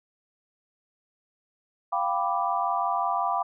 sine chord, G dominant seventh, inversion third, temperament equal, 698.5 / 784 / 987.8 / 1174.7 Hz, F5 / G5 / B5 / D6, 0 / 0 / 0 / 0 cents, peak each -29 dBFS, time 1.92-3.43 s, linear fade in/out 10 ms, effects none

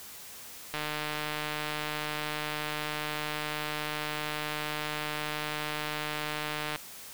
click train, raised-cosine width 0.3 ms, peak -17 dBFS, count 910, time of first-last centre 0.74-6.76 s, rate 151 Hz, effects white hiss -46 dBFS RMS until 7.13 s

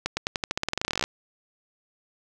accelerating click train, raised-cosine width 0.2 ms, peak -8 dBFS, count 22, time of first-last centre 0.06-1.04 s, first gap 110 ms, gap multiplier 0.9, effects none

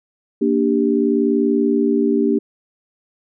sine chord, G minor, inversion first, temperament equal with one note detuned, 233.1 / 293.7 / 393.6 Hz, Bb3 / D4 / G4, 0 / 0 / +7 cents, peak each -18 dBFS, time 0.41-2.39 s, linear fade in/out 10 ms, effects none

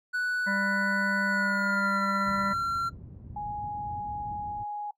triangle tone with pitch glide, 1482 to 1366.9 Hz, F#6 to F6, +2 to -38 cents, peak -24 dBFS, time 0.13-2.9 s, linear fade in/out 20 ms, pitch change -140 cents, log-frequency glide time 1.25-2.02 s
harmonic tone, 197.6 Hz, G3, 14 cents sharp, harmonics 1 / 3 / 5 / 7 / 9 / 10, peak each -31 / -37 / -36 / -40 / -42 / -39 dBFS, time 0.46-2.54 s, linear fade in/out 20 ms
pink low-pass noise, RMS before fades -41 dBFS, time 2.25-4.64 s, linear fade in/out 10 ms, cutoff 170 Hz, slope 12 dB/octave
sine tone, 831 Hz, G#5, 1 cent sharp, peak -32 dBFS, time 3.36-4.91 s, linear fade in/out 5 ms
effects noise-tail reverb RT60 0.1 s tail -19 dB re dry + high-pass 60 Hz 12 dB/octave

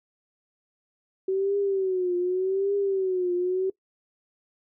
sine tone with vibrato, 377.6 Hz, F#4, 35 cents sharp, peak -22 dBFS, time 1.28-3.7 s, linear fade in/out 5 ms, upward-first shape triangle, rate 0.85 Hz, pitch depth 120 cents each way, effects noise-tail reverb RT60 0.1 s tail -21 dB re dry

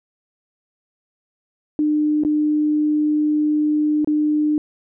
sine tone with dropouts, 301.5 Hz, D4, 46 cents sharp, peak -15 dBFS, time 1.79-4.58 s, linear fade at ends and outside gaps 1 ms, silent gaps 2.236-2.249 / 4.046-4.074 s, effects none

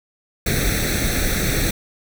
pink noise with comb filter, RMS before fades -20 dBFS, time 0.46-1.71 s, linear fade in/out 5 ms, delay 0.5 ms, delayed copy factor +0.85, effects none

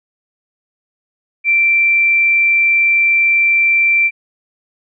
sine tone, 2349 Hz, D7, in tune, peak -9 dBFS, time 1.44-4.11 s, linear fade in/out 50 ms, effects none

